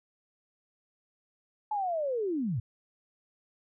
sine linear sweep, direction down, 866 to 98 Hz, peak -28 dBFS, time 1.71-2.6 s, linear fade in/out 5 ms, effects none

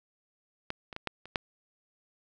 clicks, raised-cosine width 0.3 ms, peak -17 / -26 / -21 / -15 / -30 / -11 dBFS, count 6, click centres 0.704 / 0.928 / 0.964 / 1.073 / 1.256 / 1.358 s, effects none

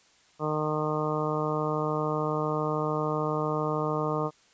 harmonic tone, 153 Hz, D#3, 29 cents flat, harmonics 1 / 2 / 3 / 4 / 5 / 6 / 7 / 8, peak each -32 / -34 / -31 / -34 / -38 / -38 / -35 / -35 dBFS, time 0.39-4.31 s, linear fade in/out 50 ms, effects white hiss -61 dBFS RMS until 4.53 s + resampled to 16000 Hz

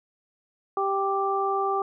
harmonic tone, 392 Hz, G4, in tune, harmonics 1 / 2 / 3, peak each -27 / -27 / -27 dBFS, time 0.77-1.82 s, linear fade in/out 2 ms, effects none

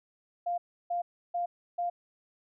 sine tone bursts, 699 Hz, F5, 1 cent sharp, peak -28 dBFS, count 4, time 0.46-1.9 s, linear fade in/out 10 ms, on 120 ms, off 320 ms, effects none

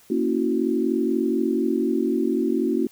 sine chord, F# dominant seventh, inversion first, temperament equal, 233.1 / 277.2 / 329.6 / 370 Hz, A#3 / C#4 / E4 / F#4, 0 / 0 / 0 / 0 cents, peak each -25 dBFS, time 0.1-2.87 s, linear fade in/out 5 ms, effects white hiss -54 dBFS RMS until 2.91 s

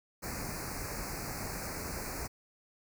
pink band-stop noise, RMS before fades -39 dBFS, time 0.22-2.28 s, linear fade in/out 20 ms, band 2500 to 4300 Hz, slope 96 dB/octave, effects none

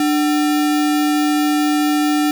sine tone with sample-and-hold, 297.7 Hz, D4, 24 cents sharp, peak -13 dBFS, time 0-2.31 s, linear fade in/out 2 ms, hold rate 1050 Hz, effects none

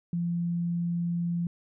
sine tone, 171.8 Hz, F3, 28 cents flat, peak -26 dBFS, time 0.13-1.47 s, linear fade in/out 2 ms, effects none

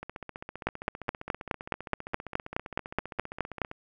two click trains, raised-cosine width 0.5 ms, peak -11 / -23 dBFS, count 15 / 57, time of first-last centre 0.67-3.617 / 0.03-3.714 s, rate 4.75 / 15.2 Hz, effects none

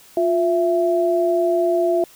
sine tone pair together, 352.8 / 666 Hz, F4 / E5, +18 / +18 cents, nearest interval major seventh, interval 1100 cents, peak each -18 dBFS, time 0.17-2.04 s, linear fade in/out 2 ms, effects white hiss -48 dBFS RMS until 2.15 s

